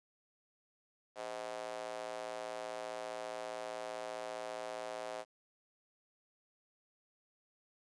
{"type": "tone with high-pass filter", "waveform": "square", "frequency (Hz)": 57.6, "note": "A#1", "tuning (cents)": -20, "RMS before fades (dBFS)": -43, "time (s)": [1.15, 5.25], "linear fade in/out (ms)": 50, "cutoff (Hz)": 600, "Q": 3.2, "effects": ["resampled to 22050 Hz", "11-bit"]}